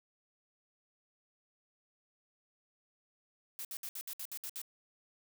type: noise bursts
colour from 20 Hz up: blue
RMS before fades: -42 dBFS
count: 9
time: 3.59-4.616 s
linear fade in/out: 0 ms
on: 58 ms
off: 63 ms
effects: none